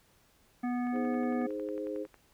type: harmonic tone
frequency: 245.4 Hz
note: B3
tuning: 11 cents flat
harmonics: 1 / 3 / 5 / 7 / 9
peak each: -30 / -39 / -46 / -48 / -51 dBFS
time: 0.63-1.47 s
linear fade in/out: 10 ms
type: click train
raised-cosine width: 0.5 ms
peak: -37 dBFS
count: 15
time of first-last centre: 0.87-2.143 s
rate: 11 Hz
type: chord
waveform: sine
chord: Ab major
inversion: second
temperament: equal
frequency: 311.1 / 415.3 / 523.3 Hz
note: Eb4 / Ab4 / C5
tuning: 0 / 0 / 0 cents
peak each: -38 dBFS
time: 0.92-2.07 s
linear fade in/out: 50 ms
effects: pink hiss -66 dBFS RMS until 2.33 s